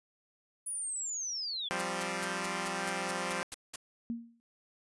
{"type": "linear sweep", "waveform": "sine", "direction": "down", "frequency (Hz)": [9956, 3302], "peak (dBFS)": -34, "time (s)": [0.66, 1.69], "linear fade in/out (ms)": 10}
{"type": "chord", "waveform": "5% pulse", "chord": "F suspended second", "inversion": "none", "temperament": "equal", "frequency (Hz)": [174.61, 196, 261.6], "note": ["F3", "G3", "C4"], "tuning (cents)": [0, 0, 0], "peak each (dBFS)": [-26, -25, -29], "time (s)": [1.71, 3.43], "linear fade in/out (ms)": 0}
{"type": "noise bursts", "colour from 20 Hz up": "white", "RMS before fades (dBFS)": -39, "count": 10, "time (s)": [1.79, 3.76], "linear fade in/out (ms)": 5, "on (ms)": 26, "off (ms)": 190}
{"type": "tone with exponential decay", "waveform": "sine", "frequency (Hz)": 233, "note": "A#3", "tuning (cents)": -1, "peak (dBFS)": -30, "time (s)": [4.1, 4.4], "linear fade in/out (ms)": 0, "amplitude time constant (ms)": 65}
{"effects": ["resampled to 24000 Hz"]}